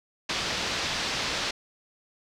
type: low-pass noise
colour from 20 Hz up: white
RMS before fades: -30 dBFS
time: 0.29-1.51 s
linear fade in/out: 5 ms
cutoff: 5200 Hz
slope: 24 dB/octave
effects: none